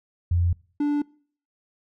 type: tone pair in turn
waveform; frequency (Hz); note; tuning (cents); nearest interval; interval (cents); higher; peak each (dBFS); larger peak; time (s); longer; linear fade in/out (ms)
sine / triangle; 86.8 / 292; F2 / D4; -10 / -10; octave + major sixth; 2100; second; -18; neither; 0.31-0.53 / 0.8-1.02; neither; 5
effects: noise-tail reverb RT60 0.5 s tail -24 dB re dry